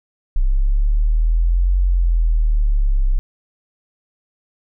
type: exponential two-way sweep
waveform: sine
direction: up then down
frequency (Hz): 31.93 to 46 to 31.93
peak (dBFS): -12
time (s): 0.36-3.19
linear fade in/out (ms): 0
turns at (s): 1.78
effects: none